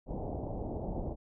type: low-pass noise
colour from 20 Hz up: pink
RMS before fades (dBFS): -37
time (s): 0.06-1.16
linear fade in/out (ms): 50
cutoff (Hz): 810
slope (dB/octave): 48
effects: none